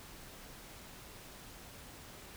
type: silence
effects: pink hiss -52 dBFS RMS until 2.36 s